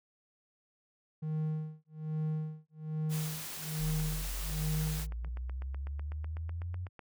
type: tone with tremolo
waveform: triangle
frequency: 155.56 Hz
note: D#3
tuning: in tune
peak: -28 dBFS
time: 1.22-5.29 s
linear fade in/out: 10 ms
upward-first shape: sine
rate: 1.2 Hz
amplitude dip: 100%
type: noise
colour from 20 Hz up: white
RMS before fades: -42 dBFS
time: 3.09-5.07 s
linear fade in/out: 50 ms
type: exponential sweep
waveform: sine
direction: up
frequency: 40.17 to 92 Hz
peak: -35 dBFS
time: 3.78-6.89 s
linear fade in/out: 50 ms
type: click train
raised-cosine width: 0.5 ms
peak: -33 dBFS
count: 25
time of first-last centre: 4-6.993 s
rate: 8.02 Hz
effects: none